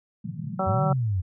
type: band-pass noise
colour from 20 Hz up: pink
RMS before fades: -34 dBFS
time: 0.24-0.94 s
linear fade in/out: 5 ms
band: 110 to 220 Hz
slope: 96 dB/octave
type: harmonic tone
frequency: 190.1 Hz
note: F#3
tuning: 47 cents sharp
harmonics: 1 / 2 / 3 / 4 / 5 / 6 / 7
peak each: -32 / -36 / -28 / -28 / -37 / -37 / -30 dBFS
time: 0.59-0.93 s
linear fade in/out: 5 ms
type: exponential two-way sweep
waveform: sine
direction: up then down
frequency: 87 to 157.9 to 87 Hz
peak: -22 dBFS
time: 0.66-1.22 s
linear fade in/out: 20 ms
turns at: 0.84 s
effects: none